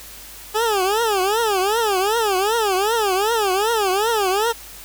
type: tone with vibrato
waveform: 20% pulse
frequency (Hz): 415.3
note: G#4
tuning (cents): 0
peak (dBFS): -12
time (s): 0.54-4.53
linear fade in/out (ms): 20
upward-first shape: triangle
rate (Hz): 2.6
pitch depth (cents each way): 240
effects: added 50 Hz sine -46 dBFS peak until 4.84 s + white hiss -39 dBFS RMS until 4.84 s